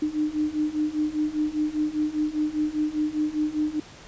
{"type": "beating tone pair", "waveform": "sine", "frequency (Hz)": [301.3, 306.3], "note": ["D4", "D#4"], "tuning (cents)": [44, -27], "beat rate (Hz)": 5, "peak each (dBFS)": [-27, -25], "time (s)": [0.02, 3.8], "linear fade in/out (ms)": 5, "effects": ["pink hiss -46 dBFS RMS until 4.07 s", "resampled to 16000 Hz"]}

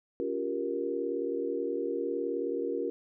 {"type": "chord", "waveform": "sine", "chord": "G half-diminished seventh", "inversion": "second", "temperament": "just", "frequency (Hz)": [282.2, 352.8, 392, 470.4], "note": ["Db4", "F4", "G4", "Bb4"], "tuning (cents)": [31, 18, 0, 16], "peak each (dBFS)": [-37, -35, -36, -33], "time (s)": [0.2, 2.9], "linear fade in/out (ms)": 0, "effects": []}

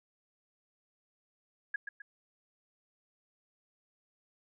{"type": "tone with echo", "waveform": "sine", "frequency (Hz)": 1661.2, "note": "G#6", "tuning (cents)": 0, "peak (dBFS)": -30, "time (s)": [1.74, 1.76], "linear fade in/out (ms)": 5, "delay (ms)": 130, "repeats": 2, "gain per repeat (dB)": -7, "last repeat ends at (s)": 2.02, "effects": []}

